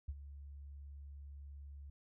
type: tone with ADSR envelope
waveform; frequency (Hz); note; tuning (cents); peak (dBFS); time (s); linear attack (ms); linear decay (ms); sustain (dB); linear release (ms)
sine; 70.7; C#2; +35; -36; 0.08-1.9; 9; 45; -12; 5
effects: none